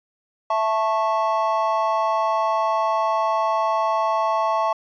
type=chord; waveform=triangle; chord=A major; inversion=second; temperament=just; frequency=660 / 880 / 1100 Hz; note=E5 / A5 / C#6; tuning=+2 / 0 / -14 cents; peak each=-21 dBFS; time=0.5-4.73 s; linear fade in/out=5 ms; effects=resampled to 16000 Hz